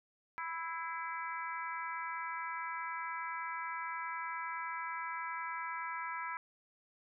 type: harmonic tone with a mistuned harmonic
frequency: 329.6 Hz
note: E4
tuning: in tune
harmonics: 3 / 4 / 5 / 6 / 7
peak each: -41 / -43 / -45 / -47 / -48 dBFS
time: 0.38-6.37 s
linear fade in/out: 0 ms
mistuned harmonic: 6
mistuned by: +40 cents
effects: none